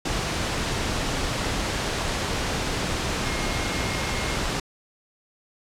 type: tone in noise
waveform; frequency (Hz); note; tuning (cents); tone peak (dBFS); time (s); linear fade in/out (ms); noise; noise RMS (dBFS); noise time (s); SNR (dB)
sine; 2142; C7; +40; -36; 3.24-4.36; 5; pink; -26; 0.05-4.6; -13
effects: low-pass 7000 Hz 12 dB/octave